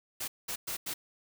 white noise bursts at uneven times, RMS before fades -36 dBFS, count 4, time 0.2-0.28 / 0.48-0.56 / 0.67-0.77 / 0.86-0.94 s, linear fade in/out 10 ms, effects none

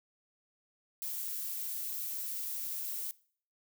violet noise, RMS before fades -38 dBFS, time 1.02-3.11 s, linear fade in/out 0 ms, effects noise-tail reverb RT60 0.5 s tail -21 dB re dry

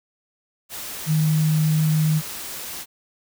sine tone in noise, 155.56 Hz, D#3, in tune, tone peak -16 dBFS, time 1.06-2.22 s, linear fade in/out 50 ms, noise white, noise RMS -33 dBFS, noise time 0.69-2.86 s, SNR +14 dB, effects none

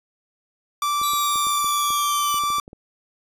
45% pulse tone, 1169 Hz, D6, 8 cents flat, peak -20 dBFS, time 0.82-2.6 s, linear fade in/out 2 ms
clicks, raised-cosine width 2 ms, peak -27 dBFS, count 12, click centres 1.015 / 1.135 / 1.358 / 1.469 / 1.644 / 1.905 / 2.343 / 2.437 / 2.503 / 2.584 / 2.679 / 2.731 s
10% pulse linear sweep, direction down, 3927 to 2960 Hz, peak -19 dBFS, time 1.03-2.39 s, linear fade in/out 2 ms
effects resampled to 32000 Hz

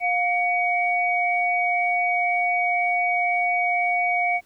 sine tone pair together, 709 / 2251 Hz, F5 / C#7, +26 / +26 cents, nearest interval octave + minor sixth, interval 2000 cents, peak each -22 dBFS, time 0-4.41 s, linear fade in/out 50 ms, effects pink hiss -60 dBFS RMS until 4.45 s

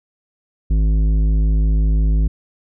sine tone with tanh clipping, 52.8 Hz, G#1, 29 cents sharp, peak -14 dBFS, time 0.7-2.28 s, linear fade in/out 10 ms, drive 11 dB, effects none

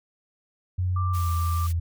sine tone with pitch glide, 91.1 to 84.02 Hz, F#2 to E2, -26 to +34 cents, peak -22 dBFS, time 0.78-1.8 s, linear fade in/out 10 ms, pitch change -140 cents, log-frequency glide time 1.1-1.3 s
sine tone, 1179 Hz, D6, 6 cents sharp, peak -30 dBFS, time 0.96-1.67 s, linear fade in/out 5 ms
white high-pass noise, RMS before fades -41 dBFS, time 1.13-1.73 s, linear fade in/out 20 ms, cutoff 1700 Hz, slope 12 dB/octave
effects none

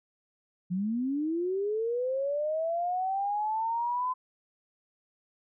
sine linear sweep, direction up, 172.7 to 1023 Hz, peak -27 dBFS, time 0.7-4.14 s, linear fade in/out 20 ms, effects none

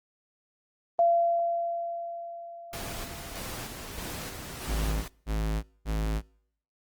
sine tone with exponential decay, 683 Hz, F5, 39 cents flat, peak -18 dBFS, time 0.99-3.8 s, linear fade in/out 1 ms, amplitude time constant 610 ms
pink noise with tremolo, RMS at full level -37 dBFS, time 2.73-5.08 s, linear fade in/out 2 ms, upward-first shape square, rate 1.6 Hz, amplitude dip 35%
square tone bursts, 53.5 Hz, A1, 48 cents flat, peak -27 dBFS, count 3, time 4.67-6.22 s, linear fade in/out 50 ms, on 370 ms, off 220 ms
effects noise-tail reverb RT60 0.7 s tail -26 dB re dry + Opus 24 kbps

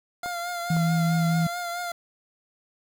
25% pulse tone with vibrato, 698.5 Hz, F5, in tune, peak -25 dBFS, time 0.23-1.92 s, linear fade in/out 5 ms, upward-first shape triangle, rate 4.6 Hz, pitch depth 39 cents each way
clicks, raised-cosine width 1 ms, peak -24 dBFS, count 2, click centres 0.26 / 0.767 s
sine tone, 165.1 Hz, E3, 3 cents sharp, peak -20 dBFS, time 0.7-1.47 s, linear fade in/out 5 ms
effects 7-bit

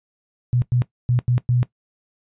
sine tone bursts at uneven times, 122.9 Hz, B2, 8 cents flat, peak -15 dBFS, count 5, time 0.53-0.62 / 0.72-0.82 / 1.09-1.19 / 1.28-1.38 / 1.49-1.63 s, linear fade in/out 0 ms, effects noise-tail reverb RT60 0.1 s tail -17 dB re dry + resampled to 8000 Hz

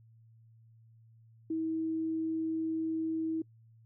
sine tone, 321.7 Hz, E4, 42 cents flat, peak -30 dBFS, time 1.5-3.42 s, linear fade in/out 5 ms, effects noise-tail reverb RT60 0.1 s tail -24 dB re dry + added 113 Hz sine -57 dBFS peak until 3.85 s

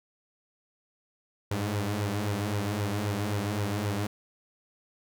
sawtooth tone with flanger, 102.8 Hz, G#2, 17 cents flat, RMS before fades -30 dBFS, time 1.51-4.07 s, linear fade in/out 5 ms, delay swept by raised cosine 2 to 7 ms, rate 3.8 Hz, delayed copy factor +0.7, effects none

